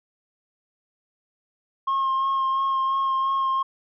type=tone with vibrato; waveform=sine; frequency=1073 Hz; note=C6; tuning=43 cents sharp; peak=-18 dBFS; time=1.87-3.63 s; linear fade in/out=10 ms; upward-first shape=sine; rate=2.9 Hz; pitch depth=17 cents each way; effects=tanh soft clip ceiling -19 dBFS